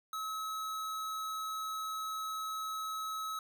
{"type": "tone", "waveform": "square", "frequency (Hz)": 1287, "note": "E6", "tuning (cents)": -42, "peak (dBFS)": -37, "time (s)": [0.13, 3.39], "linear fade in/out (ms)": 2, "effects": ["11-bit"]}